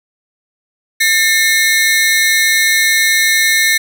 sawtooth ring-modulated tone, 1975.5 Hz, B6, in tune, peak -3 dBFS, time 1-3.78 s, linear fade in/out 10 ms, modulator 180 Hz, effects none

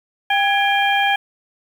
harmonic tone with a mistuned harmonic, 797 Hz, G5, 28 cents sharp, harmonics 1 / 2 / 3 / 4, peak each -17 / -20 / -22 / -23 dBFS, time 0.3-1.16 s, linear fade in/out 5 ms, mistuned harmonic 2, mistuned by +79 cents, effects 7-bit

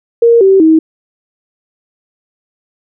sine tone with pitch steps, 466.7 / 385.7 / 318.8 Hz, A#4 / G4 / D#4, +2 / -28 / +42 cents, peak -3 dBFS, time 0.22-0.79 s, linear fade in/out 5 ms, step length 190 ms, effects none

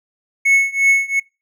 triangle tone with tremolo, 2200 Hz, C#7, 14 cents flat, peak -6 dBFS, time 0.45-1.2 s, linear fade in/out 10 ms, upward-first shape triangle, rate 2.8 Hz, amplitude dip 95%, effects noise-tail reverb RT60 0.3 s tail -26 dB re dry

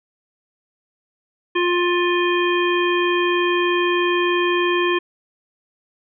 harmonic tone, 352.4 Hz, F4, 16 cents sharp, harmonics 1 / 3 / 5 / 7 / 9, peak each -18 / -23 / -25 / -26 / -28 dBFS, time 1.55-4.99 s, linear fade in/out 10 ms, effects none

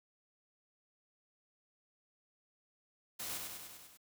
white noise with echo, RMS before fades -42 dBFS, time 3.19-3.38 s, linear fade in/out 10 ms, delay 99 ms, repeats 6, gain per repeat -3 dB, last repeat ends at 3.974 s, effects none

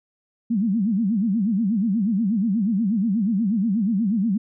sine tone with vibrato, 210 Hz, G#3, 19 cents sharp, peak -18 dBFS, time 0.5-4.38 s, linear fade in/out 10 ms, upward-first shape sine, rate 8.3 Hz, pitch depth 220 cents each way, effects none

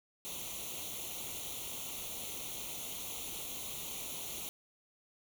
white noise with comb filter, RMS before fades -42 dBFS, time 0.25-4.49 s, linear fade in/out 0 ms, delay 0.3 ms, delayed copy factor +0.85, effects none

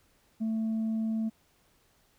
sine tone with tanh clipping, 221.8 Hz, A3, 14 cents sharp, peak -28 dBFS, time 0.4-1.3 s, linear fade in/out 20 ms, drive 1 dB, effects pink hiss -67 dBFS RMS until 2.18 s

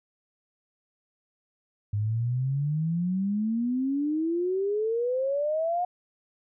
sine exponential sweep, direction up, 101.4 to 725 Hz, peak -24 dBFS, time 1.93-5.85 s, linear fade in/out 5 ms, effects none

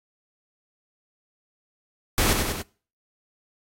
pink noise with echo, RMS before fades -21 dBFS, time 2.18-2.33 s, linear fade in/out 0 ms, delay 96 ms, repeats 3, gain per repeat -4 dB, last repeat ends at 2.618 s, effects noise-tail reverb RT60 0.4 s tail -23 dB re dry + AAC 48 kbps

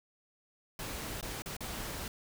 pink noise with dropouts, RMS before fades -40 dBFS, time 0.79-2.08 s, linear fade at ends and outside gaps 2 ms, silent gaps 1.211-1.227 / 1.421-1.459 / 1.567-1.606 s, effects none

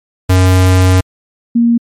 square / sine tone pair in turn, 92.5 / 234.6 Hz, F#2 / A#3, 0 / +11 cents, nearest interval octave + major third, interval 1611 cents, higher second, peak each -6 dBFS, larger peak neither, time 0.29-1.01 / 1.55-1.78 s, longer first, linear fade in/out 10 ms, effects MP3 64 kbps

